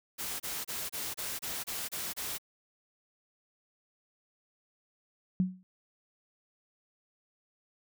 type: noise bursts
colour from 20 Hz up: white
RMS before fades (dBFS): -37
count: 9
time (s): 0.18-2.384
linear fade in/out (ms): 20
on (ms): 220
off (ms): 28
type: tone with exponential decay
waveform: sine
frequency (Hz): 185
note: F#3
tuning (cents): 0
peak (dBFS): -21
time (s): 5.4-5.63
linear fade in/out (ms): 0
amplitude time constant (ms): 49
effects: none